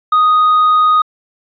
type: tone with tanh clipping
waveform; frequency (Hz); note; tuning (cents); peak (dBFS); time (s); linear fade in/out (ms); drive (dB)
sine; 1244.5; D#6; 0; -8; 0.12-1.02; 5; 2
effects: resampled to 11025 Hz